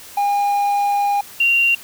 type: tone pair in turn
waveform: triangle / sine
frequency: 811 / 2764 Hz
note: G#5 / F7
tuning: -41 / -19 cents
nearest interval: octave + major sixth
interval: 2122 cents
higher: second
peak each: -13 / -12 dBFS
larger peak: second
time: 0.17-1.21 / 1.4-1.75 s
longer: first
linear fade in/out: 5 ms
effects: white hiss -39 dBFS RMS until 1.83 s